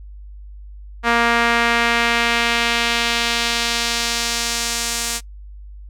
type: tone with band-pass filter sweep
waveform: sawtooth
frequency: 234.5 Hz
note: A#3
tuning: 11 cents sharp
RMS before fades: -19 dBFS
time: 1.03-5.21 s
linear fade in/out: 50 ms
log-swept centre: 1500 to 7700 Hz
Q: 1.1
effects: noise-tail reverb RT60 0.1 s tail -22 dB re dry + added 50 Hz sine -34 dBFS peak until 5.89 s